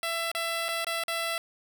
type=tone with dropouts; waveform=10% pulse; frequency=668 Hz; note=E5; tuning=23 cents sharp; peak=-20 dBFS; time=0.03-1.38 s; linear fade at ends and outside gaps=1 ms; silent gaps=0.316-0.349 / 0.684-0.688 / 0.846-0.868 / 1.037-1.081 s; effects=none